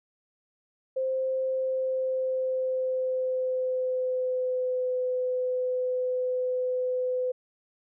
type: tone with pitch glide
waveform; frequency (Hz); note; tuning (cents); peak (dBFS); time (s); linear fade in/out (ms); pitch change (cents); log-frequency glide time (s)
sine; 523.3 to 505.2; C5 to B4; 0 to +39; -25; 0.96-7.32; 10; -61; 1.44-4.97
effects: none